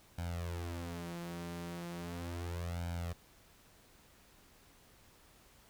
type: tone with flanger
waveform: sawtooth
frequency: 86 Hz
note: F2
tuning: 26 cents flat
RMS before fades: -41 dBFS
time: 0.18-3.13 s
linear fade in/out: 5 ms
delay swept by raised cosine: 1.3 to 6.6 ms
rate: 0.37 Hz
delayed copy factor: +0.95
effects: pink hiss -63 dBFS RMS until 5.69 s